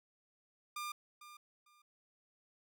sawtooth tone with echo, 1200 Hz, D6, 37 cents sharp, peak -36 dBFS, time 0.76-0.92 s, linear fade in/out 5 ms, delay 450 ms, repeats 2, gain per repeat -13 dB, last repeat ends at 1.82 s, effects none

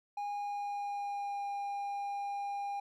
triangle tone with pitch glide, 818 to 805.3 Hz, G#5 to G5, -26 to +46 cents, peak -33 dBFS, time 0.17-2.8 s, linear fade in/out 5 ms, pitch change -28 cents, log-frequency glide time 0.32-1.46 s, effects none

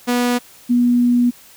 sawtooth / sine tone pair in turn, 244.2 / 242.9 Hz, B3 / B3, -19 / -29 cents, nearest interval unison, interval 10 cents, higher first, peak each -11 dBFS, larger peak neither, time 0.07-0.39 / 0.69-1.31 s, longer second, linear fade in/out 20 ms, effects white hiss -45 dBFS RMS until 1.56 s

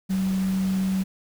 sine tone in noise, 190 Hz, F#3, 46 cents sharp, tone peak -21 dBFS, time 0.09-1.04 s, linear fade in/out 20 ms, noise pink, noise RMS -39 dBFS, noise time 0.09-1.04 s, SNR +15 dB, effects none

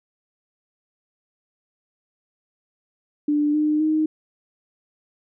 sine tone with pitch steps, 295.5 / 303.1 / 310.9 Hz, D4 / D#4 / D#4, +11 / -45 / -1 cents, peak -17 dBFS, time 3.28-4.06 s, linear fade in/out 5 ms, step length 260 ms, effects none

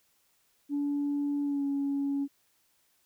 sine tone with pitch glide, 286.9 to 279.9 Hz, D4 to C#4, -40 to +17 cents, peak -26 dBFS, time 0.69-2.28 s, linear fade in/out 50 ms, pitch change -43 cents, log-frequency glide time 1.43-1.64 s, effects tanh soft clip ceiling -24 dBFS + white hiss -70 dBFS RMS until 3.05 s

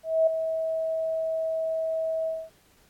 sine tone with ADSR envelope, 645 Hz, E5, 38 cents flat, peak -16 dBFS, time 0.03-2.5 s, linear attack 240 ms, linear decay 6 ms, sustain -9 dB, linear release 230 ms, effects pink hiss -61 dBFS RMS until 2.89 s + AAC 64 kbps

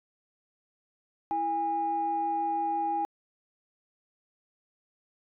sine tone pair together, 329.6 / 817.2 Hz, E4 / G#5, 0 / -28 cents, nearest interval octave + major third, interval 1572 cents, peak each -35 / -26 dBFS, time 1.31-3.05 s, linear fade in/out 0 ms, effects tanh soft clip ceiling -20 dBFS

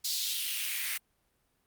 white noise with high-pass filter sweep, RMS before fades -33 dBFS, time 0.04-0.98 s, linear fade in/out 10 ms, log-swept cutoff 4500 to 1800 Hz, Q 2.9, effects pink hiss -74 dBFS RMS until 1.66 s + Opus 48 kbps

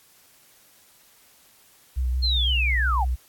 sine tone with vibrato, 63 Hz, B1, 35 cents sharp, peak -21 dBFS, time 1.96-3.16 s, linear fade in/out 20 ms, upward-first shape triangle, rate 5.8 Hz, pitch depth 40 cents each way
sine linear sweep, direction down, 4271 to 698.5 Hz, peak -22 dBFS, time 2.22-3.05 s, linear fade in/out 20 ms
effects white hiss -56 dBFS RMS until 3.28 s + AAC 64 kbps

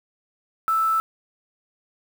sine tone with quantisation, 1318.5 Hz, E6, in tune, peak -18 dBFS, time 0.68-1 s, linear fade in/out 0 ms, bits 6, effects none

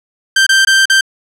sawtooth tone with dropouts, 1568 Hz, G6, in tune, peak -3 dBFS, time 0.36-1.01 s, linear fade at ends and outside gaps 5 ms, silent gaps 0.466-0.491 / 0.65-0.671 / 0.856-0.898 s, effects low-pass 9000 Hz 12 dB/octave

